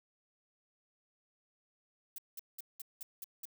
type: noise bursts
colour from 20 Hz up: violet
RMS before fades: -44 dBFS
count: 7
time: 2.16-3.454 s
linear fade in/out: 2 ms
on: 22 ms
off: 190 ms
effects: none